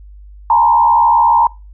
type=tone with frequency modulation; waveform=sine; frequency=932.3 Hz; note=A#5; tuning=in tune; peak=-7 dBFS; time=0.5-1.47 s; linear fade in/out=2 ms; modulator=73.6 Hz; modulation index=0.92; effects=noise-tail reverb RT60 0.3 s tail -25 dB re dry + added 50 Hz sine -34 dBFS peak until 1.73 s